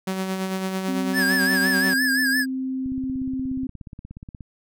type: tone with tremolo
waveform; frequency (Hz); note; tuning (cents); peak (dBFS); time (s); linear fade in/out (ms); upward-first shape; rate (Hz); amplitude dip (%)
sawtooth; 189.2; F#3; +39; -19; 0.07-1.94; 5; sine; 9; 40
type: tone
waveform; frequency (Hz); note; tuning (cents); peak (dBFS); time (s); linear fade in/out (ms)
sine; 261.6; C4; 0; -24; 0.88-3.67; 5
type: tone with vibrato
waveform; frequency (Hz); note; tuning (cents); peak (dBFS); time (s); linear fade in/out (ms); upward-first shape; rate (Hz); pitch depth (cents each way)
square; 1679; G#6; +18; -20; 1.13-2.46; 50; sine; 5.8; 81
type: click train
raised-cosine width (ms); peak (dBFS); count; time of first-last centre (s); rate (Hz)
5; -25; 27; 2.86-4.408; 16.8
effects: none